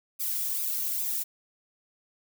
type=noise with flanger; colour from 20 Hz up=violet; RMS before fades=-30 dBFS; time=0.19-1.24 s; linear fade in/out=20 ms; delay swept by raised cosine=0.8 to 2.1 ms; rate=2.4 Hz; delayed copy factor=+0.75; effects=none